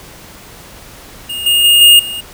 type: tone with level steps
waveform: square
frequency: 2839 Hz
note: F7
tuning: 28 cents sharp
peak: -20 / -9 / -6 / -3 / -21 dBFS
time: 1.29-2.21 s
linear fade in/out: 10 ms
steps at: 1.46 / 1.64 / 1.81 / 1.99 s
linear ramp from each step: 5 ms
effects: pink hiss -36 dBFS RMS until 2.33 s